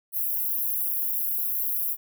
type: high-pass noise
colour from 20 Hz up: white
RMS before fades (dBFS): -27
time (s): 0.12-1.97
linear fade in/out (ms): 50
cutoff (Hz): 11000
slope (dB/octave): 96
effects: none